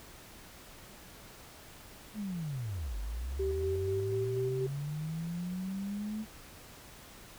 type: linear two-way sweep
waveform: sine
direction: down then up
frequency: 220 to 47.52 to 220 Hz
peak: -34 dBFS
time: 2.14-6.26 s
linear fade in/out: 50 ms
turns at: 2.97 s
type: tone with tremolo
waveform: sine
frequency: 387.3 Hz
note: G4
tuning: 21 cents flat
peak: -30 dBFS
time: 3.39-4.67 s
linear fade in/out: 10 ms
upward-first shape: square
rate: 4.1 Hz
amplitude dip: 25%
effects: pink hiss -52 dBFS RMS until 7.38 s